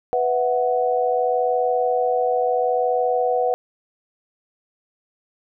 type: chord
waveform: sine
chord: B suspended fourth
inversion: none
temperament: equal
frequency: 493.9 / 659.3 / 740 Hz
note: B4 / E5 / F#5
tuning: 0 / 0 / 0 cents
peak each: -20 / -26 / -21 dBFS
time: 0.13-3.54 s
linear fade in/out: 0 ms
effects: none